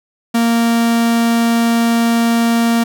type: tone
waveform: 45% pulse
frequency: 232 Hz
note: A#3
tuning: 8 cents flat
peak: -11 dBFS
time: 0.34-2.84 s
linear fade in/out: 10 ms
effects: none